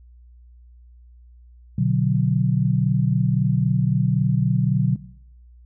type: chord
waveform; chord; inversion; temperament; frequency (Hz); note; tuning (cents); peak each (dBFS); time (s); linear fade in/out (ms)
sine; B minor; none; equal with one note detuned; 123.47 / 147.26 / 185; B2 / D3 / F#3; 0 / +5 / 0; -21; 1.78-4.96; 5
effects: noise-tail reverb RT60 0.7 s tail -18 dB re dry + added 60 Hz sine -45 dBFS peak until 5.65 s